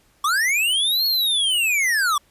square linear two-way sweep, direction up then down, 1108.7 to 4358 to 1108.7 Hz, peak -18 dBFS, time 0.24-2.18 s, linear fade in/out 5 ms, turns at 1.06 s, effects pink hiss -59 dBFS RMS until 2.3 s + resampled to 32000 Hz

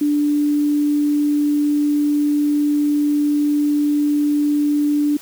sine tone, 293.7 Hz, D4, in tune, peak -14 dBFS, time 0.01-5.17 s, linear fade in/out 5 ms, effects white hiss -41 dBFS RMS until 5.21 s

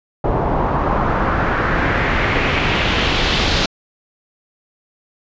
pink noise with low-pass filter sweep, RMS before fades -17 dBFS, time 0.24-3.66 s, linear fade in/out 5 ms, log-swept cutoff 790 to 4300 Hz, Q 2, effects resampled to 16000 Hz

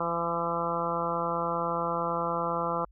harmonic tone with a mistuned harmonic, 169.5 Hz, E3, 49 cents sharp, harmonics 1 / 2 / 3 / 4 / 5 / 6 / 7 / 8, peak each -37 / -39 / -33 / -36 / -36 / -34 / -33 / -37 dBFS, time 0-2.85 s, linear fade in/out 5 ms, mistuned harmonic 8, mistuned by -19 cents, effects added 50 Hz sine -54 dBFS peak until 2.91 s

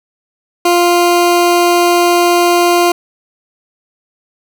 20% pulse tone, 349.2 Hz, F4, in tune, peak -3 dBFS, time 0.65-2.92 s, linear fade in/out 5 ms, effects none

